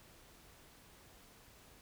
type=silence; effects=pink hiss -61 dBFS RMS until 1.81 s